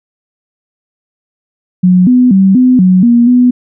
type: tone with pitch steps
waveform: sine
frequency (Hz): 181.8 / 250.1 / 192.2 / 253.2 / 184.5 / 237.4 / 247.7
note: F#3 / B3 / G3 / B3 / F#3 / A#3 / B3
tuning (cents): -30 / +22 / -34 / +43 / -5 / +32 / +5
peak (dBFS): -3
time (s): 1.83-3.51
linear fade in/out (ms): 10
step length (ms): 240
effects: none